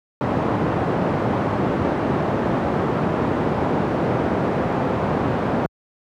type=band-pass noise; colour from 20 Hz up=pink; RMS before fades=-21 dBFS; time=0.21-5.66 s; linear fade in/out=0 ms; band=120 to 960 Hz; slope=12 dB/octave; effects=high-pass 60 Hz 12 dB/octave